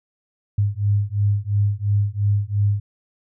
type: beating tone pair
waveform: sine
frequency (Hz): 100.8 / 103.7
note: G2 / G#2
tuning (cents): +49 / -2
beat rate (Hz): 2.9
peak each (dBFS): -20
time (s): 0.58-2.8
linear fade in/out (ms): 5
effects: none